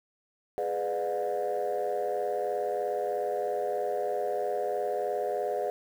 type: chord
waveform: sine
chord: G# diminished seventh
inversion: none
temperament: just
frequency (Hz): 415.3 / 498.4 / 598 / 717.6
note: G#4 / B4 / D5 / F5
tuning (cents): 0 / +16 / +31 / +47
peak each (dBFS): -32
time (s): 0.58-5.7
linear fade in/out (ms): 0
effects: tanh soft clip ceiling -22 dBFS + 9-bit